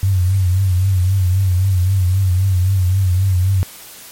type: tone with vibrato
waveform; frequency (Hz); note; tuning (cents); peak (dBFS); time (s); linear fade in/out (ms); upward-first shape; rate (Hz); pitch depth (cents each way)
sine; 93.3; F#2; +15; -11; 0.03-3.63; 0; triangle; 3.8; 96
effects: white hiss -37 dBFS RMS until 4.11 s + MP3 64 kbps